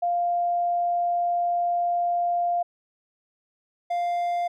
sine / triangle tone pair in turn, 698.5 / 698.5 Hz, F5 / F5, 0 / 0 cents, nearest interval unison, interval 0 cents, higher neither, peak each -21 / -21 dBFS, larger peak neither, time 0.02-2.63 / 3.9-4.48 s, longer first, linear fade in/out 10 ms, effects none

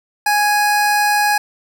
25% pulse tone, 830.6 Hz, G#5, in tune, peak -9 dBFS, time 0.26-1.38 s, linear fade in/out 5 ms, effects 8-bit

